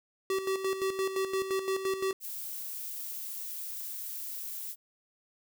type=tone with tremolo; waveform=square; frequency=383.7 Hz; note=G4; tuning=37 cents flat; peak=-28 dBFS; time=0.3-2.13 s; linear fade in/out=2 ms; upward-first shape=square; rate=5.8 Hz; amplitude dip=60%
type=noise; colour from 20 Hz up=violet; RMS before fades=-39 dBFS; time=2.2-4.76 s; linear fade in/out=50 ms
effects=none